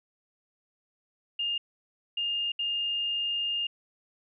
sine tone bursts at uneven times, 2822 Hz, F7, 17 cents sharp, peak -27 dBFS, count 3, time 1.39-1.58 / 2.17-2.52 / 2.59-3.67 s, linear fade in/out 5 ms, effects none

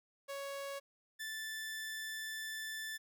sawtooth tone pair in turn, 556 / 1758.6 Hz, C#5 / A6, +5 / -1 cents, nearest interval octave + minor sixth, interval 1994 cents, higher second, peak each -37 / -37 dBFS, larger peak neither, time 0.28-0.8 / 1.19-2.98 s, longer second, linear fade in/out 20 ms, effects none

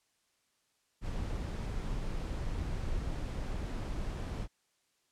brown noise, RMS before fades -36 dBFS, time 1.01-4.48 s, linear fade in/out 50 ms, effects white hiss -75 dBFS RMS until 5.11 s + low-pass 9000 Hz 12 dB/octave

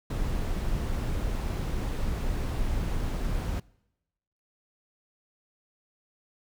brown noise, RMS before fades -29 dBFS, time 0.1-3.6 s, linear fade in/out 5 ms, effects noise-tail reverb RT60 0.9 s tail -24 dB re dry

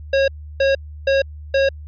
square tone bursts, 545 Hz, C#5, 29 cents flat, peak -14 dBFS, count 4, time 0.13-1.69 s, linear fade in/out 5 ms, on 150 ms, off 320 ms, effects added 75 Hz sine -32 dBFS peak until 1.87 s + resampled to 11025 Hz

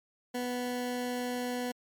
20% pulse tone, 246.9 Hz, B3, in tune, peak -27 dBFS, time 0.34-1.72 s, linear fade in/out 10 ms, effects MP3 96 kbps

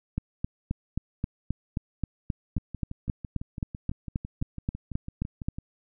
two click trains, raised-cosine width 5 ms, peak -15 / -23 dBFS, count 21 / 19, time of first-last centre 0.18-5.485 / 2.58-5.585 s, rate 3.77 / 5.99 Hz, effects none

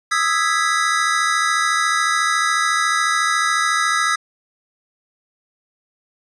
square chord, E major seventh, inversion third, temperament equal, 1244.5 / 1318.5 / 1661.2 / 1975.5 Hz, D#6 / E6 / G#6 / B6, 0 / 0 / 0 / 0 cents, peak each -22 / -22 / -23 / -23 dBFS, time 0.11-4.16 s, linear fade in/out 10 ms, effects resampled to 22050 Hz

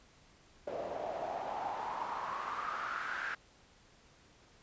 pink noise with band-pass filter sweep, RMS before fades -39 dBFS, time 0.67-3.35 s, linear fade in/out 5 ms, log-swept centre 560 to 1600 Hz, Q 5.9, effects pink hiss -63 dBFS RMS until 4.62 s + resampled to 16000 Hz

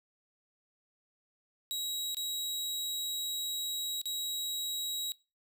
sawtooth tone with dropouts, 3845 Hz, B7, 47 cents flat, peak -30 dBFS, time 1.71-5.12 s, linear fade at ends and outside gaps 0 ms, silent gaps 2.146-2.169 / 4.015-4.056 s, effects noise-tail reverb RT60 0.3 s tail -23 dB re dry

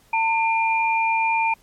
sine tone pair together, 899 / 2400 Hz, A5 / D7, +37 / +37 cents, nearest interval octave + perfect fourth, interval 1700 cents, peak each -19 / -22 dBFS, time 0.13-1.54 s, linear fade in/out 5 ms, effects pink hiss -57 dBFS RMS until 1.62 s + MP3 64 kbps

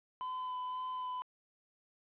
triangle tone with vibrato, 1011 Hz, B5, 40 cents sharp, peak -35 dBFS, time 0.21-1.22 s, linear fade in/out 0 ms, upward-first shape sine, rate 1.9 Hz, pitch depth 12 cents each way, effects resampled to 8000 Hz + 11-bit

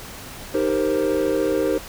triangle chord, C minor seventh, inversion first, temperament equal with one note detuned, 311.1 / 392 / 466.2 / 526.9 Hz, Eb4 / G4 / Bb4 / C5, 0 / 0 / 0 / +12 cents, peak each -22 dBFS, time 0.54-1.78 s, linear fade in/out 5 ms, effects pink hiss -37 dBFS RMS until 1.88 s

